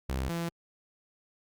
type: tone pair in turn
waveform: sawtooth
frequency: 65.7 / 168.84 Hz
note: C2 / E3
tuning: +8 / +42 cents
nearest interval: octave + major third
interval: 1634 cents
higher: second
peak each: -26 / -27 dBFS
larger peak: first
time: 0.09-0.29 / 0.29-0.49 s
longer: neither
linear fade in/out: 5 ms
effects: Opus 48 kbps